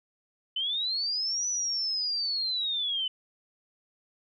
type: linear two-way sweep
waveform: sine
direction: up then down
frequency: 3000 to 5980 to 3000 Hz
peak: -27 dBFS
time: 0.56-3.08 s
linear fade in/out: 5 ms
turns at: 1.48 s
effects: none